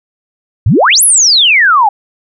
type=exponential two-way sweep; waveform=sine; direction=up then down; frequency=83.7 to 11550 to 786 Hz; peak=-4 dBFS; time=0.66-1.89 s; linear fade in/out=5 ms; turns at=1.03 s; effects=none